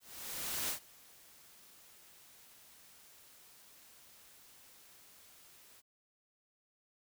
white noise with ADSR envelope, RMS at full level -36 dBFS, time 0-5.82 s, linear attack 700 ms, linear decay 93 ms, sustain -24 dB, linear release 29 ms, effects none

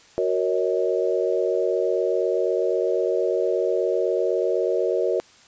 sine chord, D# minor seventh, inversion first, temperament equal with one note detuned, 370 / 466.2 / 554.4 / 633.9 Hz, F#4 / A#4 / C#5 / D#5, 0 / 0 / 0 / +32 cents, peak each -24 / -24 / -26 / -27 dBFS, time 0.18-5.2 s, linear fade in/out 0 ms, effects white hiss -52 dBFS RMS until 5.47 s + resampled to 16000 Hz

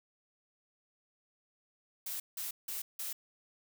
blue noise bursts, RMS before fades -39 dBFS, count 4, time 2.06-3.13 s, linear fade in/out 5 ms, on 140 ms, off 170 ms, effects none

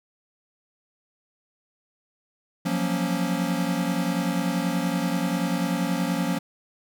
square chord, Gb major seventh, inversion third, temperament equal, 174.61 / 185 / 233.1 / 277.2 Hz, F3 / Gb3 / Bb3 / Db4, 0 / 0 / 0 / 0 cents, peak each -28 / -30 / -31 / -30 dBFS, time 2.65-6.39 s, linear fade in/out 10 ms, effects none

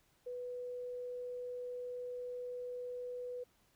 sine tone, 493.9 Hz, B4, in tune, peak -40 dBFS, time 0.26-3.44 s, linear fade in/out 10 ms, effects pink hiss -72 dBFS RMS until 3.75 s

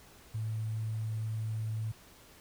sine tone with sample-and-hold, 110 Hz, A2, in tune, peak -32 dBFS, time 0.34-1.92 s, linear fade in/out 10 ms, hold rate 8820 Hz, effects pink hiss -57 dBFS RMS until 2.4 s

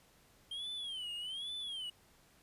triangle tone with vibrato, 3162 Hz, G7, 14 cents sharp, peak -38 dBFS, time 0.51-1.9 s, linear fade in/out 5 ms, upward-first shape sine, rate 1.2 Hz, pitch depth 180 cents each way, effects pink hiss -66 dBFS RMS until 2.42 s + resampled to 32000 Hz

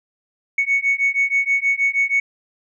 sine beating tone pair, 2217 / 2223.3 Hz, C#7 / C#7, 0 / +5 cents, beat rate 6.3 Hz, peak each -18 dBFS, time 0.58-2.2 s, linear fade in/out 5 ms, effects tanh soft clip ceiling -10 dBFS

